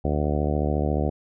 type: harmonic tone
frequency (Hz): 74.2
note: D2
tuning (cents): +18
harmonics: 1 / 2 / 3 / 4 / 5 / 6 / 7 / 8 / 9 / 10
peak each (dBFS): -25 / -28 / -30 / -31 / -32 / -33 / -33 / -34 / -35 / -35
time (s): 0.04-1.1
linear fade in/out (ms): 10
effects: none